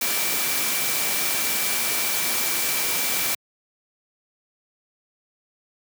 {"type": "tone in noise", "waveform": "sine", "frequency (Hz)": 2329, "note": "D7", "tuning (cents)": -15, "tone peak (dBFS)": -32, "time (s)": [0.01, 3.35], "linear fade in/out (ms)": 5, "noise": "white", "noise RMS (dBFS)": -24, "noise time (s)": [0.01, 3.35], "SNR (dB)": -11, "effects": ["high-pass 150 Hz 12 dB/octave"]}